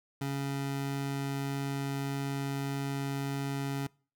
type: tone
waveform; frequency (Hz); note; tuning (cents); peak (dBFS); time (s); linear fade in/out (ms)
25% pulse; 138.59; C#3; 0; -28; 0.21-3.87; 5
effects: noise-tail reverb RT60 0.4 s tail -24 dB re dry